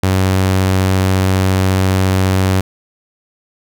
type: tone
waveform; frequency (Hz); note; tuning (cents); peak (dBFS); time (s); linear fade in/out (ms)
sawtooth; 94.5; F#2; +37; -7; 0.03-2.61; 5
effects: none